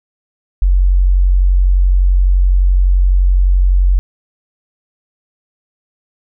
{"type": "tone", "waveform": "sine", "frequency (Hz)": 45.87, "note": "F#1", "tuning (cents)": -14, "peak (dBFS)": -7, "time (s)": [0.62, 3.99], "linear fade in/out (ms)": 0, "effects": []}